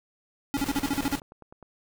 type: tone bursts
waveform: square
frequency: 280 Hz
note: C#4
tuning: 18 cents sharp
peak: -24 dBFS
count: 9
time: 0.54-1.153 s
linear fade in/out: 0 ms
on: 29 ms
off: 44 ms
type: noise with tremolo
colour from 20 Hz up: pink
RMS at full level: -34 dBFS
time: 0.57-1.2 s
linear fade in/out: 5 ms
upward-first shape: square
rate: 11 Hz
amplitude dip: 45%
type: click train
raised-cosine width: 1 ms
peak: -33 dBFS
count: 9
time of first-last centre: 0.81-1.627 s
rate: 9.79 Hz
effects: none